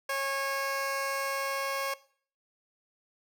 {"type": "tone pair together", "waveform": "15% pulse", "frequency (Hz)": [547, 820.6], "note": ["C#5", "G#5"], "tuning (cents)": [-23, -21], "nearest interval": "perfect fifth", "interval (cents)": 702, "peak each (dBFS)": [-24, -35], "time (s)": [0.09, 1.94], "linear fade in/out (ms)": 5, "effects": ["noise-tail reverb RT60 0.5 s tail -19 dB re dry"]}